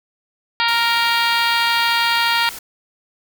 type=harmonic tone; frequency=466.2 Hz; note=A#4; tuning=in tune; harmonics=2 / 3 / 4 / 5 / 6 / 7 / 8 / 9 / 10; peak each=-20 / -22 / -23 / -24 / -25 / -25 / -26 / -27 / -27 dBFS; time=0.6-2.49 s; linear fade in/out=0 ms
type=noise; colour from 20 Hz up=white; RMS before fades=-33 dBFS; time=0.68-2.59 s; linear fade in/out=5 ms
effects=none